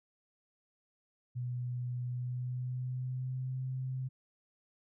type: tone with pitch glide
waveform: sine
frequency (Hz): 123.47 to 129.91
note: B2 to C3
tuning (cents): 0 to -12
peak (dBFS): -34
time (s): 1.35-4.09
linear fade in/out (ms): 20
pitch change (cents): +88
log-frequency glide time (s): 2.07-3.62
effects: none